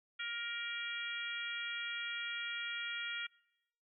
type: harmonic tone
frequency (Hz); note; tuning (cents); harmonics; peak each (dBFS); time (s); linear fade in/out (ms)
470; A#4; +14; 3 / 4 / 5 / 6 / 7; -43 / -45 / -44 / -49 / -44; 0.19-3.27; 10
effects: noise-tail reverb RT60 0.9 s tail -25 dB re dry